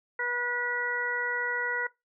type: harmonic tone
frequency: 485.9 Hz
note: B4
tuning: 28 cents flat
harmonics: 1 / 2 / 3 / 4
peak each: -37 / -37 / -32 / -32 dBFS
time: 0.19-1.87 s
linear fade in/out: 5 ms
effects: noise-tail reverb RT60 0.2 s tail -20 dB re dry